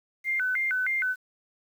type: tone with vibrato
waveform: sine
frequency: 1782 Hz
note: A6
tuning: 22 cents sharp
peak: -24 dBFS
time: 0.24-1.16 s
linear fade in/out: 50 ms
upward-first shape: square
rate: 3.2 Hz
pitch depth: 290 cents each way
effects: 9-bit